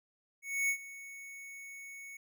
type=tone with ADSR envelope; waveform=square; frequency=2217 Hz; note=C#7; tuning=in tune; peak=-28 dBFS; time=0.42-2.17 s; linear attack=270 ms; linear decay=81 ms; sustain=-18 dB; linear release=4 ms; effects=none